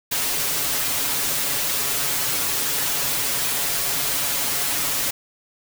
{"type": "noise with comb filter", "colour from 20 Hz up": "white", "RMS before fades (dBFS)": -23, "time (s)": [0.11, 5.11], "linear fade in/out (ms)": 10, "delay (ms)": 7.1, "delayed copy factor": 0.9, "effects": []}